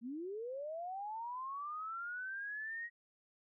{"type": "linear sweep", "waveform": "sine", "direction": "up", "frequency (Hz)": [220.4, 1901], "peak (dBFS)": -40, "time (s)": [0.01, 2.9], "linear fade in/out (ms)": 50, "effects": []}